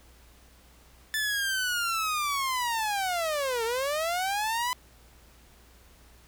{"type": "linear two-way sweep", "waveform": "sawtooth", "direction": "down then up", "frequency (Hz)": [1760, 444.1, 1010], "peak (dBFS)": -23, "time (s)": [1.14, 4.73], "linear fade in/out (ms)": 0, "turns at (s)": 3.64, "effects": ["added 60 Hz sine -56 dBFS peak until 6.27 s", "pink hiss -58 dBFS RMS until 6.27 s"]}